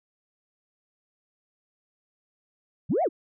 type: linear two-way sweep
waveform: sine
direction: up then down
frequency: 93.5 to 770 to 240 Hz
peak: -20 dBFS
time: 2.89-3.09 s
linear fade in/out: 20 ms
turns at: 3.03 s
effects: tanh soft clip ceiling -16 dBFS